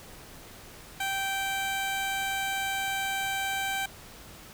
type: tone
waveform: 15% pulse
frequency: 780 Hz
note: G5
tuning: 9 cents flat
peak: -22 dBFS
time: 1-3.86 s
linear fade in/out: 5 ms
effects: pink hiss -48 dBFS RMS until 4.53 s